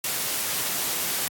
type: noise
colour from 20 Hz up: white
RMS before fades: -27 dBFS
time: 0.04-1.28 s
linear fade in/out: 2 ms
effects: high-pass 100 Hz 12 dB/octave + AAC 64 kbps